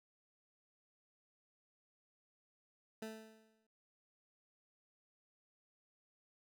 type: tone with exponential decay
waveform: 20% pulse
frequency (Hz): 220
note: A3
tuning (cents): 0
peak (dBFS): -37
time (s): 3.02-3.67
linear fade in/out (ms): 5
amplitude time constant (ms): 140
effects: none